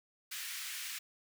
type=high-pass noise; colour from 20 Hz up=pink; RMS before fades=-42 dBFS; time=0.31-0.99 s; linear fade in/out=10 ms; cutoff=1700 Hz; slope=24 dB/octave; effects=none